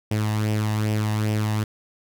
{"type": "tone with flanger", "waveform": "sawtooth", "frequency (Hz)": 107, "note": "A2", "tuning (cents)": -48, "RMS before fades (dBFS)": -23, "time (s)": [0.11, 1.64], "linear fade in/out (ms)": 5, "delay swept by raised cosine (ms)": [0.36, 1.1], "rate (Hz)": 2.5, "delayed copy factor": 0.55, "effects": []}